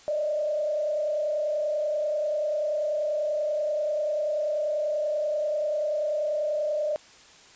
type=tone with frequency modulation; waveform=sine; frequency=603 Hz; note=D5; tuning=46 cents sharp; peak=-24 dBFS; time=0.08-6.96 s; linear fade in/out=0 ms; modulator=30.3 Hz; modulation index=0.78; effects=white hiss -52 dBFS RMS until 7.55 s + resampled to 16000 Hz

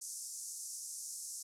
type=band-pass noise; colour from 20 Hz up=pink; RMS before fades=-45 dBFS; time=0.01-1.43 s; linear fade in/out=10 ms; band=5600 to 11000 Hz; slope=48 dB/octave; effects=none

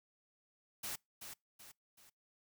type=noise with echo; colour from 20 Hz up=white; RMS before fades=-42 dBFS; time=0.83-0.96 s; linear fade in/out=10 ms; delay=380 ms; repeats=3; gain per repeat=-7 dB; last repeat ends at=2.1 s; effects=noise-tail reverb RT60 0.2 s tail -26 dB re dry

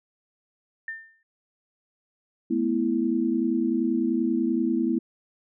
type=tone with exponential decay; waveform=sine; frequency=1800 Hz; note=A6; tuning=39 cents sharp; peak=-28 dBFS; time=0.88-1.23 s; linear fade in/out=2 ms; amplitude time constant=74 ms
type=chord; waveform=sine; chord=A suspended second; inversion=none; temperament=equal with one note detuned; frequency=216.6 / 246.9 / 329.6 Hz; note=A3 / B3 / E4; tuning=-27 / 0 / 0 cents; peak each=-28 / -25 / -25 dBFS; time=2.5-4.99 s; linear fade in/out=10 ms
effects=none

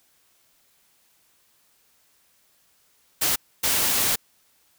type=noise bursts at uneven times; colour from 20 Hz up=white; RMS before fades=-22 dBFS; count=2; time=3.21-3.36 / 3.63-4.16 s; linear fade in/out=10 ms; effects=white hiss -63 dBFS RMS until 4.78 s

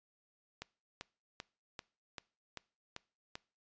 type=click train; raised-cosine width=0.2 ms; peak=-25 dBFS; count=8; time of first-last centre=0.62-3.354 s; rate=2.56 Hz; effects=noise-tail reverb RT60 0.4 s tail -23 dB re dry + resampled to 16000 Hz

